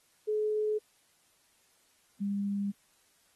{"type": "tone pair in turn", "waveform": "sine", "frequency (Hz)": [426.7, 200.8], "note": ["G#4", "G3"], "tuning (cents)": [47, 42], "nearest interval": "octave + minor second", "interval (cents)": 1305, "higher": "first", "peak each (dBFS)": [-27, -29], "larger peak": "first", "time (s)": [[0.27, 0.79], [2.2, 2.72]], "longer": "neither", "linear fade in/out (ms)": 20, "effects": ["white hiss -68 dBFS RMS until 3.35 s", "AAC 32 kbps"]}